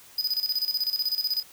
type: tone with tremolo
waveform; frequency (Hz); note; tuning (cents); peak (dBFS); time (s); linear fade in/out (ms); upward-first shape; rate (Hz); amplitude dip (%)
square; 4979; D#8; 0; -23; 0.18-1.43; 5; square; 16; 75
effects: white hiss -51 dBFS RMS until 1.52 s